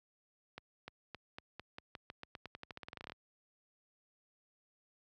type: accelerating click train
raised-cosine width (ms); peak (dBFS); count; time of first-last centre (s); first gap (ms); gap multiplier
0.3; -29; 24; 0.58-3.12; 300; 0.89
effects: high-pass 60 Hz 12 dB/octave